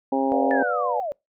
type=harmonic tone; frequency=135 Hz; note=C#3; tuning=45 cents flat; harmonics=2 / 3 / 4 / 5 / 6 / 7; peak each=-23 / -29 / -26 / -35 / -25 / -34 dBFS; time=0.12-0.63 s; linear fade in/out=5 ms
type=chord; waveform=sine; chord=B diminished; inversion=none; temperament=equal with one note detuned; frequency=493.9 / 587.3 / 712.3 Hz; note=B4 / D5 / F5; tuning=0 / 0 / +34 cents; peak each=-27 dBFS; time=0.32-1 s; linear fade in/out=0 ms
type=linear sweep; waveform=sine; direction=down; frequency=1776 to 550 Hz; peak=-25 dBFS; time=0.51-1.12 s; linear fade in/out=0 ms
effects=noise-tail reverb RT60 0.2 s tail -26 dB re dry